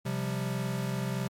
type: chord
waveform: square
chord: C suspended fourth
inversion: none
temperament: equal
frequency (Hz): 130.81 / 174.61 / 196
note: C3 / F3 / G3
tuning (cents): 0 / 0 / 0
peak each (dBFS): -33 / -37 / -36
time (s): 0.05-1.28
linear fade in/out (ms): 10
effects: MP3 64 kbps